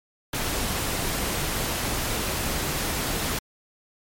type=noise; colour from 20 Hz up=pink; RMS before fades=-27 dBFS; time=0.33-3.39 s; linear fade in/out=5 ms; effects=MP3 64 kbps